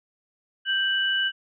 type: tone pair together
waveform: sine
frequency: 1568 / 2960 Hz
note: G6 / F#7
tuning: 0 / 0 cents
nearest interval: major seventh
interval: 1100 cents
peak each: -24 dBFS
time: 0.65-1.32 s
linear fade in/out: 50 ms
effects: none